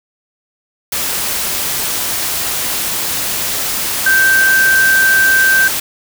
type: tone in noise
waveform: sine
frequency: 1562 Hz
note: G6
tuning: 7 cents flat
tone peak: -8 dBFS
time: 4.06-5.68 s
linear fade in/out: 5 ms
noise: white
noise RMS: -18 dBFS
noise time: 0.92-5.8 s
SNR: +7 dB
effects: none